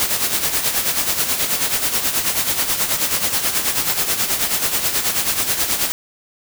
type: noise with tremolo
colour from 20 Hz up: white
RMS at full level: -17 dBFS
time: 0-5.92 s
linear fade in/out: 0 ms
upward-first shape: sine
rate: 9.3 Hz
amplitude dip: 60%
effects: none